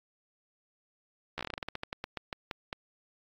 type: slowing click train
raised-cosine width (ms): 0.3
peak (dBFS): -19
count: 19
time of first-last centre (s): 1.38-2.729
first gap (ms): 13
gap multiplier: 1.18
effects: AAC 48 kbps